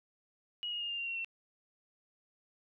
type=tone with pitch steps; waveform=sine; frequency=2900 / 2867 / 2834 / 2801 / 2769 / 2737 / 2706 Hz; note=F#7 / F7 / F7 / F7 / F7 / F7 / E7; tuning=-35 / +45 / +25 / +4 / -15 / -36 / +45 cents; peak=-35 dBFS; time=0.63-1.246 s; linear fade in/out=0 ms; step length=88 ms; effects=none